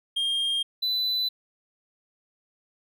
triangle tone pair in turn, 3216 / 3997 Hz, G7 / B7, +44 / +20 cents, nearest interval major third, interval 376 cents, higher second, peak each -22 dBFS, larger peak neither, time 0.16-0.63 / 0.82-1.29 s, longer neither, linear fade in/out 10 ms, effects none

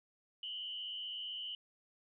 sine tone with frequency modulation, 2996 Hz, F#7, 21 cents sharp, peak -40 dBFS, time 0.43-1.55 s, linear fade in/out 2 ms, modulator 95.6 Hz, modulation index 1.2, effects none

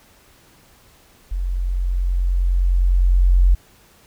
sine tone with level ramp, 44.83 Hz, F1, 46 cents sharp, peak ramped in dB -20 to -9 dBFS, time 1.31-3.55 s, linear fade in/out 10 ms, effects pink hiss -52 dBFS RMS until 4.06 s

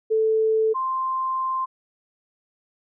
sine tone pair in turn, 440 / 1046.5 Hz, A4 / C6, 0 / 0 cents, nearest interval octave + minor third, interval 1500 cents, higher second, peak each -17 / -22 dBFS, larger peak first, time 0.1-0.74 / 0.74-1.66 s, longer second, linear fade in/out 20 ms, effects none

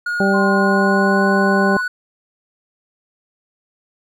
triangle tone with pitch glide, 1437 to 1476.5 Hz, F6 to F#6, +49 to -4 cents, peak -17 dBFS, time 0.06-1.88 s, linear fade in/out 5 ms, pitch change +47 cents, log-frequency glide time 0.46-1.24 s
harmonic tone, 196 Hz, G3, in tune, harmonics 1 / 2 / 3 / 4, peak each -16 / -19 / -21 / -22 dBFS, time 0.2-1.77 s, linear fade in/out 2 ms
sine tone, 1046.5 Hz, C6, in tune, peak -22 dBFS, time 0.33-1.82 s, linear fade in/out 20 ms
effects none

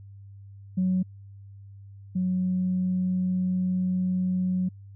sine tone pair in turn, 185 / 183.72 Hz, F#3 / F#3, 0 / -12 cents, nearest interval unison, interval 12 cents, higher first, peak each -20 / -22 dBFS, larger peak first, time 0.77-1.03 / 2.15-4.69 s, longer second, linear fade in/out 10 ms, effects tanh soft clip ceiling -17 dBFS + added 99 Hz sine -43 dBFS peak until 4.95 s

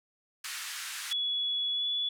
pink band-pass noise, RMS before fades -39 dBFS, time 0.44-1.13 s, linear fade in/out 5 ms, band 1400 to 12000 Hz, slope 24 dB/octave
sine tone with pitch glide, 3388 to 3423 Hz, G#7 to A7, +34 to -48 cents, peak -28 dBFS, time 1.11-2.09 s, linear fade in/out 5 ms, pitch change +18 cents, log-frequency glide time 1.71-1.86 s
effects none

